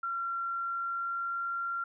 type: tone with pitch glide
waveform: sine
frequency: 1369 to 1377.7 Hz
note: F6 to F6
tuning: -35 to -24 cents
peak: -31 dBFS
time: 0.03-1.84 s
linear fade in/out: 5 ms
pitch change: +11 cents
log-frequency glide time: 0.39-1.41 s
effects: none